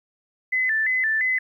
sine tone with vibrato, 1891 Hz, A#6, 24 cents sharp, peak -19 dBFS, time 0.52-1.39 s, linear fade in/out 10 ms, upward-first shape square, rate 2.9 Hz, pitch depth 120 cents each way, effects 10-bit

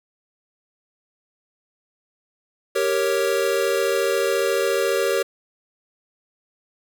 square chord, G diminished, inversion none, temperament equal, 392 / 466.2 / 554.4 Hz, G4 / Bb4 / Db5, 0 / 0 / 0 cents, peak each -24 dBFS, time 2.75-5.23 s, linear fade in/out 10 ms, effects none

